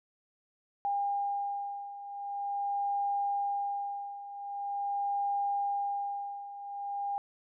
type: beating tone pair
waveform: sine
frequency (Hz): 805 / 805.44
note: G5 / G5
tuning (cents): +46 / +47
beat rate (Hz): 0.44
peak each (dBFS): -36 / -32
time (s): 0.85-7.18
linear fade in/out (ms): 0
effects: none